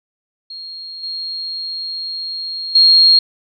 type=tone with level steps; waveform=sine; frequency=4256 Hz; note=C8; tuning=29 cents sharp; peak=-28 / -22 / -6 dBFS; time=0.5-3.19 s; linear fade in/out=5 ms; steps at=1.03 / 2.75 s; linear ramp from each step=5 ms; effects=none